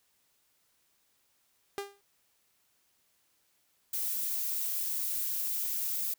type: tone with exponential decay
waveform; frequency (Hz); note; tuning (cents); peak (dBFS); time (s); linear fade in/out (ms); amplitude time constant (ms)
sawtooth; 400.9; G4; +39; -27; 1.78-2.01; 0; 48
type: noise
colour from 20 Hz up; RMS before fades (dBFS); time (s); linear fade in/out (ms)
violet; -33; 3.93-6.14; 5
effects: white hiss -72 dBFS RMS until 6.18 s